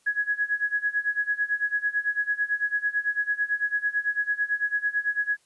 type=tone with tremolo; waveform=sine; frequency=1673 Hz; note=G#6; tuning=12 cents sharp; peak=-20 dBFS; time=0.06-5.37 s; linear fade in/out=10 ms; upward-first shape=sine; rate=9 Hz; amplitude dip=90%; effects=white hiss -65 dBFS RMS until 5.45 s + resampled to 24000 Hz